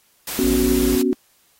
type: noise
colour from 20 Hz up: white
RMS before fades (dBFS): -28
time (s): 0.27-1.02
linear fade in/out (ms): 5
type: chord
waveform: sine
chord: B suspended second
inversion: none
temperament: just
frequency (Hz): 246.9 / 277.8 / 370.4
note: B3 / C#4 / F#4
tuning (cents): 0 / +4 / +2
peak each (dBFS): -20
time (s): 0.39-1.13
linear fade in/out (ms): 0
type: harmonic tone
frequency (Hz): 55.3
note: A1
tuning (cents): +9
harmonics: 1 / 3 / 5 / 7 / 9 / 10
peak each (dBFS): -24 / -34 / -38 / -41 / -43 / -44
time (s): 0.43-0.96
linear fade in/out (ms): 10
effects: white hiss -59 dBFS RMS until 1.59 s + AAC 48 kbps